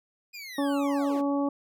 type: linear sweep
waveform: 25% pulse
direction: down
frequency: 2493 to 196 Hz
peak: -35 dBFS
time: 0.33-1.22 s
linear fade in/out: 20 ms
type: harmonic tone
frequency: 282 Hz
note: C#4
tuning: 30 cents sharp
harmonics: 1 / 2 / 3 / 4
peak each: -25 / -31 / -35 / -37 dBFS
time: 0.58-1.49 s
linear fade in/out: 5 ms
effects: none